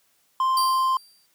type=tone; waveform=triangle; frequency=1046.5 Hz; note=C6; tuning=in tune; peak=-17 dBFS; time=0.4-0.97 s; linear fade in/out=2 ms
type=tone with exponential decay; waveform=sawtooth; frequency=4699 Hz; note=D8; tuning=in tune; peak=-20 dBFS; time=0.57-1.26 s; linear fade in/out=2 ms; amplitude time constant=150 ms
effects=white hiss -65 dBFS RMS until 1.34 s + high-pass 80 Hz 12 dB/octave